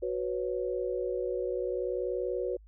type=chord; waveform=sine; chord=F# suspended fourth; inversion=none; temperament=equal; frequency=370 / 493.9 / 554.4 Hz; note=F#4 / B4 / C#5; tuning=0 / 0 / 0 cents; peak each=-33 / -33 / -36 dBFS; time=0.02-2.57 s; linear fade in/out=10 ms; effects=added 52 Hz sine -51 dBFS peak until 2.67 s